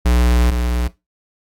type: tone pair in turn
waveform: square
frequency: 60.3 / 60.3 Hz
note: B1 / B1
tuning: -41 / -41 cents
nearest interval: unison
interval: 0 cents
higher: neither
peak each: -12 / -17 dBFS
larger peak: first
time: 0.05-0.51 / 0.51-0.88 s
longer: first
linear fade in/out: 10 ms
effects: noise-tail reverb RT60 0.2 s tail -17 dB re dry + AAC 64 kbps